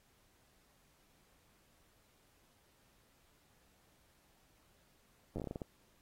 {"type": "slowing click train", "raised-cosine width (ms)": 2, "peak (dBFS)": -27, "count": 10, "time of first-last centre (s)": [5.36, 5.618], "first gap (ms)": 10, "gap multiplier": 1.25, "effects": ["pink hiss -71 dBFS RMS until 6.01 s", "AAC 48 kbps"]}